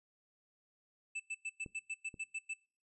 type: tone bursts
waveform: square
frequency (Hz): 2637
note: E7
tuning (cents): 0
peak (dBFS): -38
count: 10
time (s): 1.15-2.54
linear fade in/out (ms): 10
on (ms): 49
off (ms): 100
type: clicks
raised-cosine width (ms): 3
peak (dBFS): -35 / -38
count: 2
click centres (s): 1.662 / 2.142
effects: noise-tail reverb RT60 0.4 s tail -23 dB re dry + resampled to 24000 Hz